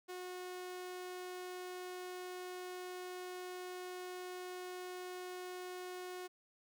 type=tone; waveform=sawtooth; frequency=363.7 Hz; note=F#4; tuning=30 cents flat; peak=-40 dBFS; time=0.08-6.28 s; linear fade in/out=20 ms; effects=none